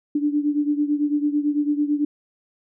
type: beating tone pair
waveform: sine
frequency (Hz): 291.6 / 300.6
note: D4 / D4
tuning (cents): -12 / +40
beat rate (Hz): 9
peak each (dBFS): -20 / -24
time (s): 0.15-2.05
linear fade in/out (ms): 5
effects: none